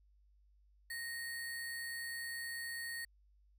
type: tone with sample-and-hold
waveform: sine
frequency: 1864.7 Hz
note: A#6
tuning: in tune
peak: -40 dBFS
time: 0.9-3.05 s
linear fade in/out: 5 ms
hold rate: 6300 Hz
effects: added 50 Hz sine -65 dBFS peak until 3.58 s

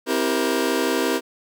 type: chord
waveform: sawtooth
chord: C dominant seventh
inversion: none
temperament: just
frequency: 261.6 / 327 / 392.4 / 470.9 Hz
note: C4 / E4 / G4 / Bb4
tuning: 0 / -14 / +2 / +18 cents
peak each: -21 dBFS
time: 0.06-1.21 s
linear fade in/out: 50 ms
effects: none

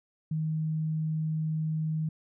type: tone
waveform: sine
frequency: 157.1 Hz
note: D#3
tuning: 17 cents sharp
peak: -27 dBFS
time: 0.31-2.09 s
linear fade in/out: 5 ms
effects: none

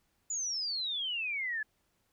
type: exponential sweep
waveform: sine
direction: down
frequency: 7040 to 1689 Hz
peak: -32 dBFS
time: 0.3-1.63 s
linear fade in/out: 5 ms
effects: pink hiss -75 dBFS RMS until 2.12 s

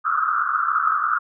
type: band-pass noise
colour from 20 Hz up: pink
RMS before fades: -21 dBFS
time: 0.04-1.19 s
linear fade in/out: 20 ms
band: 1200 to 1400 Hz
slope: 96 dB/octave
effects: none

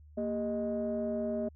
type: tone cluster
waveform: sine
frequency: 231.7 / 400.6 / 621 Hz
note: A#3 / G4 / D#5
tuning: -10 / +38 / -3 cents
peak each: -33 / -37 / -33 dBFS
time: 0.17-1.49 s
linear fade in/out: 10 ms
effects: tanh soft clip ceiling -24 dBFS + added 75 Hz sine -52 dBFS peak until 1.55 s

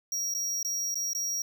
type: tone with dropouts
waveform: square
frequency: 5670 Hz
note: F8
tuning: 25 cents sharp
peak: -29 dBFS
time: 0.12-1.42 s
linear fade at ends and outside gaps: 2 ms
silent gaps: 0.34-0.348 / 0.629-0.648 / 0.944-0.955 / 1.133-1.149 s
effects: none

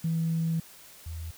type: tone pair in turn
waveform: sine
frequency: 163.6 / 81.8 Hz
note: E3 / E2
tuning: -13 / -13 cents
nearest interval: octave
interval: 1200 cents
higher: first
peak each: -24 / -34 dBFS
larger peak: first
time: 0.04-0.6 / 1.06-1.31 s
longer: first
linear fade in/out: 5 ms
effects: tanh soft clip ceiling -20 dBFS + white hiss -51 dBFS RMS until 1.37 s

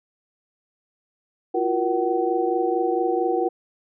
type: tone cluster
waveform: sine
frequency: 339.3 / 363.7 / 474.1 / 756 Hz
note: F4 / F#4 / A#4 / F#5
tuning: -50 / -30 / +29 / +37 cents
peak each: -25 dBFS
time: 1.54-3.49 s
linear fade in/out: 10 ms
effects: none

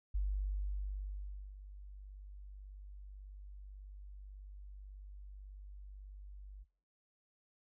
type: tone with ADSR envelope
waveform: sine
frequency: 49.11 Hz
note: G1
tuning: 4 cents sharp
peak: -31 dBFS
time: 0.14-6.65 s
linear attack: 12 ms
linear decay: 1400 ms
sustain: -16 dB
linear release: 31 ms
effects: noise-tail reverb RT60 0.5 s tail -24 dB re dry

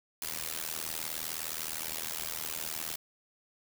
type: noise with amplitude modulation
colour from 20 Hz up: white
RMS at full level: -33 dBFS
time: 0.22-2.96 s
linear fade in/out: 2 ms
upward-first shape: sine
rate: 79.5 Hz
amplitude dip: 100%
effects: none

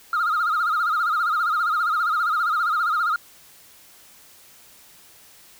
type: tone with vibrato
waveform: sine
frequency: 1318.5 Hz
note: E6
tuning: in tune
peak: -17 dBFS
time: 0.13-3.16 s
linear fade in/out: 2 ms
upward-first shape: sine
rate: 15 Hz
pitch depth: 130 cents each way
effects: tanh soft clip ceiling -17 dBFS + white hiss -50 dBFS RMS until 5.59 s

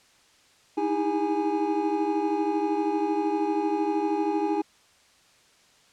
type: tone cluster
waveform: triangle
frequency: 311.7 / 324.5 / 404 / 831 Hz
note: D#4 / E4 / G#4 / G#5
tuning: +3 / -27 / -48 / +1 cents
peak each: -27 dBFS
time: 0.77-4.62 s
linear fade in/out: 10 ms
effects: white hiss -59 dBFS RMS until 5.92 s + low-pass 7000 Hz 12 dB/octave

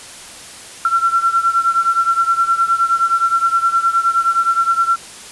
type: beating tone pair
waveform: sine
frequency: 1354 / 1363.6 Hz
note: E6 / F6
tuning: +46 / -42 cents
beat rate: 9.6 Hz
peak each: -14 / -17 dBFS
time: 0.85-4.96 s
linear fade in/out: 2 ms
effects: white hiss -35 dBFS RMS until 5.31 s + resampled to 24000 Hz

